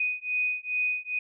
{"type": "beating tone pair", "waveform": "sine", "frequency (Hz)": [2489, 2491.4], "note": ["D#7", "D#7"], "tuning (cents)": [0, 2], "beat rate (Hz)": 2.4, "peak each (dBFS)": -29, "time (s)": [0, 1.19], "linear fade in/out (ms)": 5, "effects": []}